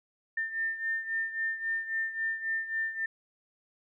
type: beating tone pair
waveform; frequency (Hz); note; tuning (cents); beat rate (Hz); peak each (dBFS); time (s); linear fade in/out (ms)
sine; 1799 / 1802.7; A6 / A6; +38 / +42; 3.7; -31 / -36; 0.37-3.06; 5
effects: none